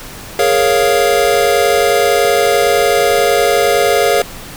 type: chord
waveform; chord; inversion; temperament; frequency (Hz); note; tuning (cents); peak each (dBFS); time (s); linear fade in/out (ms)
square; Bb minor seventh; third; equal; 415.3 / 466.2 / 554.4 / 698.5; Ab4 / Bb4 / Db5 / F5; 0 / 0 / 0 / 0; -16; 0.39-4.22; 2
effects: pink hiss -31 dBFS RMS until 4.56 s